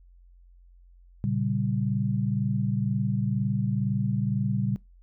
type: chord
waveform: sine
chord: G diminished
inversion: first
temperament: equal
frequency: 116.54 / 138.59 / 196 Hz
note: Bb2 / Db3 / G3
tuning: 0 / 0 / 0 cents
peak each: -28 dBFS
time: 1.24-4.76 s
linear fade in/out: 0 ms
effects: noise-tail reverb RT60 0.2 s tail -22 dB re dry + added 44 Hz sine -51 dBFS peak until 5.02 s